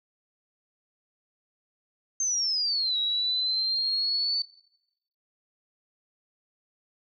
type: exponential two-way sweep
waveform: sine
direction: down then up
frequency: 6370 to 3843 to 4521 Hz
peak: -24 dBFS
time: 2.2-4.42 s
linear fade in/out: 2 ms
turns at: 2.98 s
effects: noise-tail reverb RT60 0.9 s tail -23 dB re dry